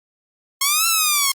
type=linear two-way sweep; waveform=5% pulse; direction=up then down; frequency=1072 to 1351 to 1072 Hz; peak=-4 dBFS; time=0.61-1.32 s; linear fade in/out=5 ms; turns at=0.87 s; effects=Opus 32 kbps